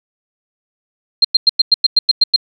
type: tone bursts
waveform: sine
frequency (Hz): 4186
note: C8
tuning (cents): 0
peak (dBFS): -5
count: 10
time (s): 1.22-2.362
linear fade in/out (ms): 5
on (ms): 26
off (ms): 98
effects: none